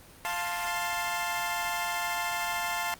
20% pulse chord, F major, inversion none, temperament equal with one note detuned, 698.5 / 880 / 1054.4 Hz, F5 / A5 / C6, 0 / 0 / +13 cents, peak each -29 / -28 / -30 dBFS, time 0.25-2.94 s, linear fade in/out 0 ms, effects pink hiss -52 dBFS RMS until 2.99 s + Opus 24 kbps

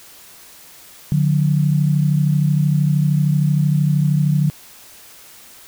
sine tone pair together, 147.4 / 180.42 Hz, D3 / F#3, +7 / -43 cents, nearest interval minor third, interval 350 cents, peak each -14 / -19 dBFS, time 1.12-4.5 s, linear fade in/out 0 ms, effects white hiss -43 dBFS RMS until 5.67 s

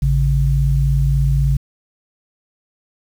sine tone pair together, 55 / 138.59 Hz, A1 / C#3, 0 / 0 cents, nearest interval octave + major third, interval 1600 cents, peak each -15 dBFS, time 0.02-1.57 s, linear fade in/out 5 ms, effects 7-bit

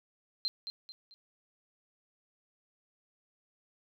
sine tone with echo, 4141 Hz, C8, 19 cents flat, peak -29 dBFS, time 0.45-0.48 s, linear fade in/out 0 ms, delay 220 ms, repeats 3, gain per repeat -8 dB, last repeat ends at 1.14 s, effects none

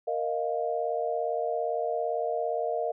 sine chord, Bb suspended fourth, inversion none, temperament just, 466.2 / 621.6 / 699.2 Hz, Bb4 / Eb5 / F5, 0 / -2 / +2 cents, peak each -31 dBFS, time 0.07-2.92 s, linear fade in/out 10 ms, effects none

